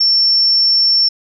sine tone, 5420 Hz, E8, 47 cents sharp, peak -9 dBFS, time 0-1.09 s, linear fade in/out 10 ms, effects none

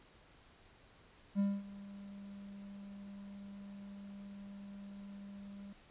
triangle tone with ADSR envelope, 199.6 Hz, G3, 32 cents sharp, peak -26 dBFS, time 1.35-5.73 s, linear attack 43 ms, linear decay 230 ms, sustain -19 dB, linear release 6 ms, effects pink hiss -63 dBFS RMS until 5.9 s + resampled to 8000 Hz

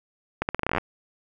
accelerating click train, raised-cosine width 0.5 ms, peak -9 dBFS, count 13, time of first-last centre 0.42-0.782 s, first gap 69 ms, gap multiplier 0.83, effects none

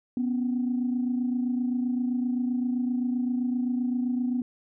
sine tone pair together, 246.1 / 273.8 Hz, B3 / C#4, -6 / -21 cents, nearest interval major second, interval 185 cents, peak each -24 / -32 dBFS, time 0.17-4.42 s, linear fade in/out 2 ms, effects tanh soft clip ceiling -18 dBFS

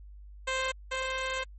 10% pulse tone pair in turn, 523.3 / 523.3 Hz, C5 / C5, 0 / 0 cents, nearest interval unison, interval 0 cents, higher neither, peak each -20 / -22 dBFS, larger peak first, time 0.47-0.72 / 0.91-1.44 s, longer second, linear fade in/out 10 ms, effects added 50 Hz sine -45 dBFS peak until 1.58 s + MP3 32 kbps

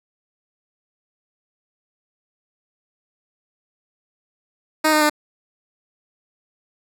10% pulse tone with pitch steps, 311.1 / 305.8 / 300.5 Hz, D#4 / D#4 / D4, 0 / -30 / +40 cents, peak -6 dBFS, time 4.84-5.098 s, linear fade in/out 10 ms, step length 86 ms, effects none

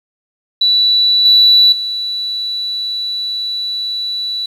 sine tone with level steps, 3951 Hz, B7, in tune, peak -8 / -4 / -17 dBFS, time 0.61-4.46 s, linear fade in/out 5 ms, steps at 1.25 / 1.72 s, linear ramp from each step 5 ms, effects tanh soft clip ceiling 0 dBFS + 7-bit

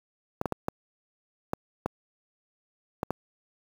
clicks, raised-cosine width 1 ms, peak -13 dBFS, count 8, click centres 0.414 / 0.457 / 0.523 / 0.684 / 1.534 / 1.86 / 3.031 / 3.106 s, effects high-pass 80 Hz 12 dB/octave + 7-bit

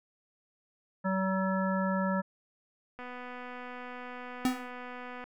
harmonic tone, 190 Hz, F#3, 46 cents sharp, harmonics 1 / 3 / 5 / 7 / 9, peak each -29 / -34 / -36 / -37 / -39 dBFS, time 1.04-2.22 s, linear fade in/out 20 ms
click train, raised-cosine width 0.5 ms, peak -29 dBFS, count 559, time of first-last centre 2.99-5.24 s, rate 248 Hz
square tone with exponential decay, 255.3 Hz, C4, 42 cents flat, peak -23 dBFS, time 4.45-4.71 s, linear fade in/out 1 ms, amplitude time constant 56 ms
effects none

